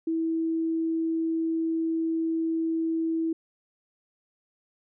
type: tone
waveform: sine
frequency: 325.9 Hz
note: E4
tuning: 20 cents flat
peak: -24 dBFS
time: 0.07-3.33 s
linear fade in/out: 5 ms
effects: none